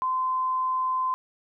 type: tone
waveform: sine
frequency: 1031 Hz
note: C6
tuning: 26 cents flat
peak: -23 dBFS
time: 0.02-1.14 s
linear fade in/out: 0 ms
effects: none